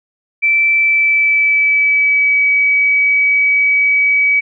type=tone with pitch glide; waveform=sine; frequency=2329 to 2276 Hz; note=D7 to C#7; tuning=-15 to +45 cents; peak=-9 dBFS; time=0.42-4.41 s; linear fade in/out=20 ms; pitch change=-40 cents; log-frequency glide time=0.71-2.44 s; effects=none